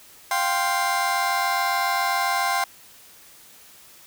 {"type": "chord", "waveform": "30% pulse", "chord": "F suspended second", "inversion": "none", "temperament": "just", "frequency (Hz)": [698.5, 785.8, 1047.7], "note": ["F5", "G5", "C6"], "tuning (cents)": [0, 4, 2], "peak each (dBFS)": [-25, -22, -22], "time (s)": [0.31, 2.64], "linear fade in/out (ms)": 2, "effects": ["white hiss -49 dBFS RMS until 4.06 s"]}